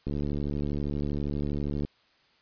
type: click train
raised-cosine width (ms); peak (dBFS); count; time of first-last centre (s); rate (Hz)
3; -19; 130; 0.07-1.849; 72.5
effects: white hiss -64 dBFS RMS until 2.41 s + resampled to 11025 Hz